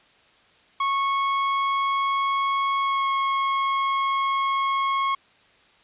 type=tone with pitch glide; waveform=40% pulse; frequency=1100 to 1091.1 Hz; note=C#6 to C#6; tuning=-14 to -28 cents; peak=-20 dBFS; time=0.8-5.15 s; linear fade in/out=5 ms; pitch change=-14 cents; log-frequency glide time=2.8-3.09 s; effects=white hiss -57 dBFS RMS until 5.83 s + resampled to 8000 Hz